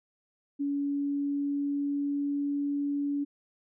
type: tone with pitch glide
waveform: sine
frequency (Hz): 283.4 to 285.4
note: C#4 to D4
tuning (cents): +38 to -49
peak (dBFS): -27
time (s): 0.59-3.25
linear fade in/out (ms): 20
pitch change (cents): +13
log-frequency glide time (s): 0.77-2.69
effects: none